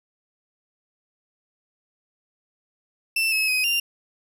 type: tone with pitch steps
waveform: 35% pulse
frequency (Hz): 2667 / 2580 / 2517 / 2784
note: E7 / E7 / D#7 / F7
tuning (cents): +20 / -38 / +19 / -6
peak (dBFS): -18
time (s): 3.16-3.8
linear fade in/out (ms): 5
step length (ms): 160
effects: none